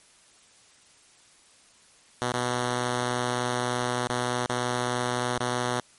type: tone with dropouts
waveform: 5% pulse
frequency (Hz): 123.3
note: B2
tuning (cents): -2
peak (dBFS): -14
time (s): 2.22-5.8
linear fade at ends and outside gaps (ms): 0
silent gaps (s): 2.321-2.338 / 4.073-4.094 / 4.46-4.496 / 5.383-5.404
effects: white hiss -57 dBFS RMS until 5.98 s + MP3 48 kbps